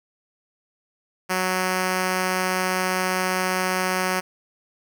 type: tone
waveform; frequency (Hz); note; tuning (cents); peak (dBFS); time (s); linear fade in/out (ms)
5% pulse; 185; F#3; 0; -10; 1.29-4.21; 20
effects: none